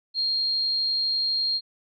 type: tone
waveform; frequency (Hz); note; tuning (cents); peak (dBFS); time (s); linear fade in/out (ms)
sine; 4224; C8; +16; -22; 0.14-1.61; 50
effects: none